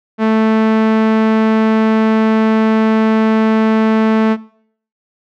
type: tone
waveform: sawtooth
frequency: 220 Hz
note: A3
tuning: in tune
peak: -6 dBFS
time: 0.18-4.37 s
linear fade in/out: 50 ms
effects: noise-tail reverb RT60 0.6 s tail -21 dB re dry + low-pass 2000 Hz 12 dB/octave